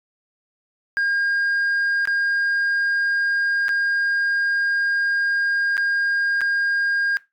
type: tone with dropouts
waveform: sine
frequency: 1616 Hz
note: G#6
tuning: 48 cents flat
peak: -15 dBFS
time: 0.97-7.17 s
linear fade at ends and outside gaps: 0 ms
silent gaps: 2.054-2.074 / 3.683-3.691 / 5.769-5.778 / 6.408-6.415 s
effects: noise-tail reverb RT60 0.2 s tail -20 dB re dry + tanh soft clip ceiling -17 dBFS